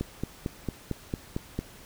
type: click train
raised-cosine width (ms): 3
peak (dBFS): -16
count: 8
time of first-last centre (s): 0.01-1.59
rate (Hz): 4.43
effects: pink hiss -50 dBFS RMS until 1.85 s